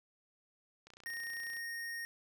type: click train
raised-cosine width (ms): 0.2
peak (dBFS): -37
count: 22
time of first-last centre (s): 0.87-1.568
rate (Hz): 30.1
type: tone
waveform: square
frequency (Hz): 1856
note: A#6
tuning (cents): -8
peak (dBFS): -40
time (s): 1.06-2.05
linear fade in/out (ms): 0
effects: none